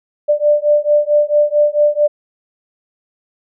sine beating tone pair, 590 / 594.5 Hz, D5 / D5, +8 / +21 cents, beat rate 4.5 Hz, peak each -13 dBFS, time 0.28-2.08 s, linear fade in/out 20 ms, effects none

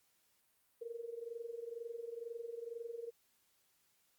sine tone with amplitude modulation, 466.2 Hz, A#4, in tune, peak -39 dBFS, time 0.81-3.11 s, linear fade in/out 10 ms, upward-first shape sine, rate 22.1 Hz, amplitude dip 80%, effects white hiss -75 dBFS RMS until 4.18 s + Opus 48 kbps

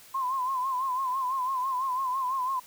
sine tone with vibrato, 1038 Hz, C6, 14 cents flat, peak -26 dBFS, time 0.14-2.6 s, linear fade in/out 10 ms, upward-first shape sine, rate 6 Hz, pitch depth 77 cents each way, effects white hiss -52 dBFS RMS until 2.66 s

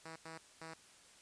5% pulse tone bursts at uneven times, 161.9 Hz, E3, 31 cents flat, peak -36 dBFS, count 3, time 0.05-0.16 / 0.25-0.38 / 0.61-0.74 s, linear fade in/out 5 ms, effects white hiss -62 dBFS RMS until 1.21 s + resampled to 22050 Hz

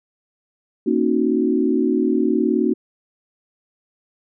sine chord, D# minor seventh, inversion second, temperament equal with one note detuned, 233.1 / 271.8 / 311.1 / 370 Hz, A#3 / C#4 / D#4 / F#4, 0 / -34 / 0 / 0 cents, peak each -21 dBFS, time 0.86-2.74 s, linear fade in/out 10 ms, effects none

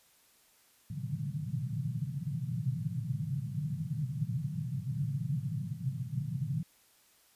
pink band-pass noise, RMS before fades -35 dBFS, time 0.9-6.63 s, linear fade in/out 5 ms, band 120 to 160 Hz, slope 48 dB/octave, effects white hiss -65 dBFS RMS until 7.35 s + resampled to 32000 Hz

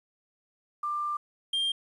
sine / triangle tone pair in turn, 1189 / 3194 Hz, D6 / G7, +21 / +32 cents, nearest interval octave + perfect fourth, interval 1711 cents, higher second, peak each -28 / -24 dBFS, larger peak second, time 0.83-1.17 / 1.53-1.72 s, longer first, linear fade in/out 5 ms, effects resampled to 24000 Hz + 10-bit

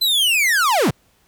45% pulse linear sweep, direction down, 4100 to 85.4 Hz, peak -14 dBFS, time 0.01-0.91 s, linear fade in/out 10 ms, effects pink hiss -59 dBFS RMS until 1.27 s

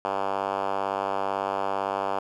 5% pulse tone with band-pass filter, 97.9 Hz, G2, 2 cents flat, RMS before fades -28 dBFS, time 0.05-2.19 s, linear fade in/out 0 ms, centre 810 Hz, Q 1.3, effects none

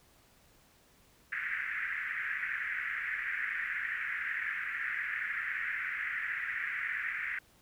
pink band-pass noise, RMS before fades -36 dBFS, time 1.32-7.39 s, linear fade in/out 5 ms, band 1600 to 2100 Hz, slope 48 dB/octave, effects pink hiss -64 dBFS RMS until 7.61 s

